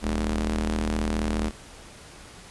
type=ring-modulated tone; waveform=sawtooth; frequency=79.1 Hz; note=D#2; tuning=29 cents sharp; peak=-17 dBFS; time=0.01-1.52 s; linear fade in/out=50 ms; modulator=136 Hz; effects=pink hiss -46 dBFS RMS until 2.5 s + resampled to 24000 Hz